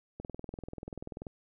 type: click train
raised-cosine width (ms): 2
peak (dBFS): -27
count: 23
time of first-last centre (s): 0.2-1.268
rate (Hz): 20.6
effects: none